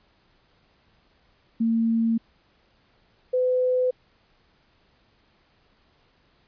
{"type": "tone pair in turn", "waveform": "sine", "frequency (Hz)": [227.5, 505.6], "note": ["A#3", "B4"], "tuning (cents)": [-42, 41], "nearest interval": "octave + major second", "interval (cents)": 1383, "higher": "second", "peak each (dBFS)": -19, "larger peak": "neither", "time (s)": [[1.6, 2.18], [3.33, 3.91]], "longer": "neither", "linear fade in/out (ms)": 10, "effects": ["pink hiss -63 dBFS RMS until 6.47 s", "resampled to 11025 Hz"]}